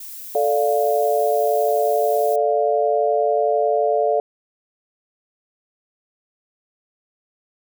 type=noise; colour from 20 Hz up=violet; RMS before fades=-35 dBFS; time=0-2.36 s; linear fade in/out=5 ms
type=chord; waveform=sine; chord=D minor; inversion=second; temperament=equal; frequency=440 / 587.3 / 698.5 Hz; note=A4 / D5 / F5; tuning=0 / 0 / 0 cents; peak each=-20 dBFS; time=0.35-4.2 s; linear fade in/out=2 ms
effects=none